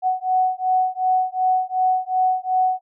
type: beating tone pair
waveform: sine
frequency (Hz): 742 / 744.7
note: F#5 / F#5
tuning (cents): +5 / +11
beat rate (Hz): 2.7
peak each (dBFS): -20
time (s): 0.02-2.81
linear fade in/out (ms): 50
effects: none